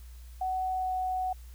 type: tone with pitch glide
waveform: sine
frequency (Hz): 748 to 743.3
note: F#5 to F#5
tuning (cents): +19 to +8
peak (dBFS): -28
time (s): 0.41-1.33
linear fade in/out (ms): 5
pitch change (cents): -11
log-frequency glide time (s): 0.69-0.92
effects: added 60 Hz sine -44 dBFS peak until 1.54 s + white hiss -60 dBFS RMS until 1.54 s